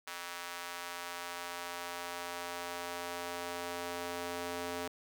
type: tone with high-pass filter sweep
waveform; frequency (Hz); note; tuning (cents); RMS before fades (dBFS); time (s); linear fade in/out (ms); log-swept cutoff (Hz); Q
square; 87.31; F2; 0; -41; 0.07-4.88; 5; 1200 to 400; 0.9
effects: none